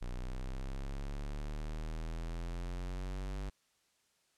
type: exponential sweep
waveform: square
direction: up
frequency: 30.27 to 49.3 Hz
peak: -38 dBFS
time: 0.01-3.5 s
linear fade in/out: 10 ms
effects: white hiss -74 dBFS RMS until 4.37 s + low-pass 9000 Hz 12 dB/octave